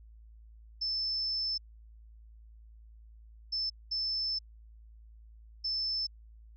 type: tone bursts at uneven times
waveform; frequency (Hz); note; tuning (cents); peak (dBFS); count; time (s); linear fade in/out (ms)
sine; 5274; E8; 0; -30; 4; 0.81-1.58 / 3.52-3.7 / 3.91-4.39 / 5.64-6.07; 10
effects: added 55 Hz sine -51 dBFS peak until 6.56 s